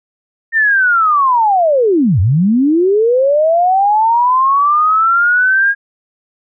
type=linear two-way sweep; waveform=sine; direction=down then up; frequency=1836 to 84.6 to 1638 Hz; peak=-8 dBFS; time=0.52-5.75 s; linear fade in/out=50 ms; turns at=2.2 s; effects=none